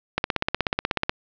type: click train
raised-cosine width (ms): 0.3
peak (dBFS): -5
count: 16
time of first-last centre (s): 0.18-1.095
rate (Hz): 16.4
effects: low-pass 5000 Hz 12 dB/octave